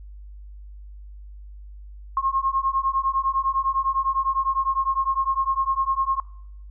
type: beating tone pair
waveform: sine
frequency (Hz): 1070 / 1079.9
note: C6 / C#6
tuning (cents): +38 / -46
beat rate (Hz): 9.9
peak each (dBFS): -23 / -23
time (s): 2.17-6.2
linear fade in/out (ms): 2
effects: noise-tail reverb RT60 0.8 s tail -22 dB re dry + added 50 Hz sine -38 dBFS peak until 6.7 s